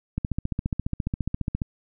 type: click train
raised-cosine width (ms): 5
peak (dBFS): -13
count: 22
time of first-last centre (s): 0.18-1.618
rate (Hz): 14.6
effects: none